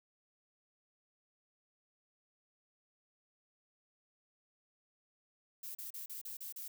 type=noise bursts; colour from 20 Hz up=violet; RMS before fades=-45 dBFS; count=7; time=5.63-6.68 s; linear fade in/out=5 ms; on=120 ms; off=35 ms; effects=none